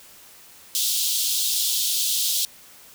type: high-pass noise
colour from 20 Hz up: pink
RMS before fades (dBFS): -23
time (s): 0.75-2.45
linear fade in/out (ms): 0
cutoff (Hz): 3200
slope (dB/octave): 48
effects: white hiss -48 dBFS RMS until 2.94 s